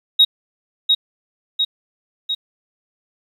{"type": "tone with echo", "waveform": "sine", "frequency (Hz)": 3785, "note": "A#7", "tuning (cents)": 26, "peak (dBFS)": -6, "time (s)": [0.19, 0.25], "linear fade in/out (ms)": 10, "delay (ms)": 700, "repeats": 3, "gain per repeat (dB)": -4, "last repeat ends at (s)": 2.35, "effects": ["tanh soft clip ceiling -3 dBFS", "8-bit"]}